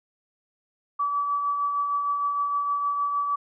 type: tone with tremolo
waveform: sine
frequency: 1149 Hz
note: D6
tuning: 38 cents flat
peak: -21 dBFS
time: 0.99-3.36 s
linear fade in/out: 10 ms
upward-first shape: triangle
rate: 6.5 Hz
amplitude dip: 40%
effects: none